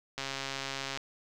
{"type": "click train", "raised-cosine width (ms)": 0.2, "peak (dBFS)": -18, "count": 109, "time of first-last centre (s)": [0.18, 0.974], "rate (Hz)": 136, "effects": []}